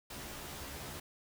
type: noise with comb filter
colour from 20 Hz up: pink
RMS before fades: -45 dBFS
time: 0.1-1 s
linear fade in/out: 5 ms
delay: 14 ms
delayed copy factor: +0.95
effects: none